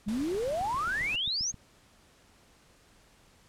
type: exponential sweep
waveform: sine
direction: up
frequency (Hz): 196 to 6645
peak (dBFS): -28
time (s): 0.06-1.52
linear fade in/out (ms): 20
type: noise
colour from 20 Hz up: pink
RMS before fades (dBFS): -44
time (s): 0.08-1.16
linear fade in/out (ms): 5
type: click train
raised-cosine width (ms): 5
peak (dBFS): -32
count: 12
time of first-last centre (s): 0.08-1.543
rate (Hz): 7.52
effects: pink hiss -61 dBFS RMS until 3.48 s + low-pass 10000 Hz 12 dB/octave